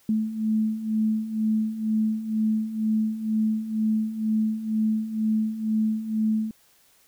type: beating tone pair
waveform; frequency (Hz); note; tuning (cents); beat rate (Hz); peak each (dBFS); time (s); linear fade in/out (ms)
sine; 216.4 / 218.5; A3 / A3; -29 / -12; 2.1; -28 / -23; 0.09-6.51; 2
effects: white hiss -60 dBFS RMS until 7.07 s